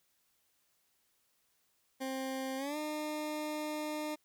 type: tone with pitch glide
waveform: 20% pulse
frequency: 264.3 to 303.6 Hz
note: C4 to D#4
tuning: +18 to -42 cents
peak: -31 dBFS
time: 2-4.16 s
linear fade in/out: 20 ms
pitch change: +240 cents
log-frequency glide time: 2.57-2.77 s
effects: white hiss -75 dBFS RMS until 4.24 s